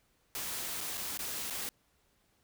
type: noise with dropouts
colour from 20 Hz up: white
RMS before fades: -38 dBFS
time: 0.35-1.69 s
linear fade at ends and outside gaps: 0 ms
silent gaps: 0.806-0.811 / 0.972-0.977 / 1.174-1.191 / 1.5-1.507 s
effects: pink hiss -72 dBFS RMS until 2.43 s